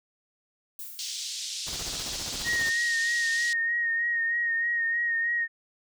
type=noise with exponential decay; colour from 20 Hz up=violet; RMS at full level=-37 dBFS; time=0.79-1.71 s; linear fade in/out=2 ms; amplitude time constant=200 ms
type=band-pass noise; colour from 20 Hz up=pink; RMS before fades=-35 dBFS; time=0.99-3.53 s; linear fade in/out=0 ms; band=3600 to 7200 Hz; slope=24 dB/octave
type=noise with tremolo; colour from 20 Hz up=pink; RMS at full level=-38 dBFS; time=1.66-2.71 s; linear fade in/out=20 ms; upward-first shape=square; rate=15 Hz; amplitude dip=50%
type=tone with vibrato; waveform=sine; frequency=1864.7 Hz; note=A#6; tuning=in tune; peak=-24 dBFS; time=2.44-5.48 s; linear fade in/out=50 ms; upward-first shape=sine; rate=3.2 Hz; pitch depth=30 cents each way
effects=none